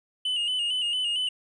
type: tone with vibrato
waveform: triangle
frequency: 2929 Hz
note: F#7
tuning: 18 cents flat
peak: -23 dBFS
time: 0.25-1.29 s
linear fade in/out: 5 ms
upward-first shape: square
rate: 4.4 Hz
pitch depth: 48 cents each way
effects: resampled to 22050 Hz